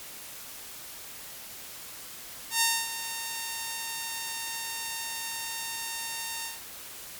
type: tone with ADSR envelope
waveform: 5% pulse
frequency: 916 Hz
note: A#5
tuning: 31 cents flat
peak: -9 dBFS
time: 2.5-6.61 s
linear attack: 110 ms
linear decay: 260 ms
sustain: -12 dB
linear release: 170 ms
effects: white hiss -43 dBFS RMS until 7.19 s + MP3 96 kbps